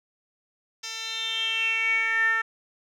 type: tone with band-pass filter sweep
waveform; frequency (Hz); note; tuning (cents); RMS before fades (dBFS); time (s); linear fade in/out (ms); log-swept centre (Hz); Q
10% pulse; 450; A4; +39; -26; 0.83-2.42; 10; 4800 to 1600; 8
effects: none